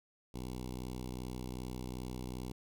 10% pulse tone with notch filter, 62.6 Hz, B1, 24 cents sharp, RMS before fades -42 dBFS, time 0.34-2.52 s, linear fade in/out 5 ms, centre 1600 Hz, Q 0.8, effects none

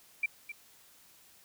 sine tone with echo, 2349 Hz, D7, in tune, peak -26 dBFS, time 0.23-0.26 s, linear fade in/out 5 ms, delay 260 ms, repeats 1, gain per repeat -12 dB, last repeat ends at 0.52 s, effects white hiss -60 dBFS RMS until 1.44 s

